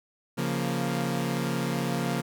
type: chord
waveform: sawtooth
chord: Bb minor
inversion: first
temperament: equal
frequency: 138.59 / 174.61 / 233.1 Hz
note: Db3 / F3 / Bb3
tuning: 0 / 0 / 0 cents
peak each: -27 dBFS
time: 0.37-2.22 s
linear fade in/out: 20 ms
effects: none